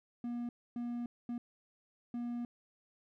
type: tone bursts at uneven times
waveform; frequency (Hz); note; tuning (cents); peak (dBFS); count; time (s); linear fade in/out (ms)
triangle; 239.4; A#3; +46; -34; 4; 0.24-0.49 / 0.76-1.06 / 1.29-1.38 / 2.14-2.45; 2
effects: none